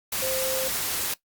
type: tone in noise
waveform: sine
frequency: 523.3 Hz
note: C5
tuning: in tune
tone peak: -28 dBFS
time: 0.22-0.68 s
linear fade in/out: 5 ms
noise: white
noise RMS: -28 dBFS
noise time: 0.12-1.14 s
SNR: -3 dB
effects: noise-tail reverb RT60 0.1 s tail -18 dB re dry + Opus 48 kbps